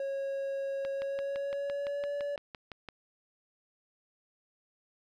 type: tone with pitch glide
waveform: triangle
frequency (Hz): 548 to 573.6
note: C#5 to D5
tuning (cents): -20 to -41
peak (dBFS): -30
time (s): 0-2.36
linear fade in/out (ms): 2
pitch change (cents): +79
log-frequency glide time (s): 0.93-2.12
type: click train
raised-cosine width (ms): 0.3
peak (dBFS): -26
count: 13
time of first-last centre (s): 0.85-2.887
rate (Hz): 5.89
effects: none